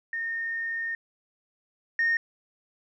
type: tone pair in turn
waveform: sine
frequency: 1832 / 1842.6 Hz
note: A#6 / A#6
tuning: -31 / -21 cents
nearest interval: unison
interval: 10 cents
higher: second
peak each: -28 / -20 dBFS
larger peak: second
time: 0.13-0.95 / 1.99-2.17 s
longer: first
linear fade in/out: 2 ms
effects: tanh soft clip ceiling -18 dBFS